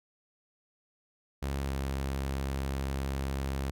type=tone with pitch glide; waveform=sawtooth; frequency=68.8 to 67.77 Hz; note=C#2 to C#2; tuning=-12 to -39 cents; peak=-27 dBFS; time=1.42-3.71 s; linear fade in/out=10 ms; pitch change=-27 cents; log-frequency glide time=1.62-1.71 s; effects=none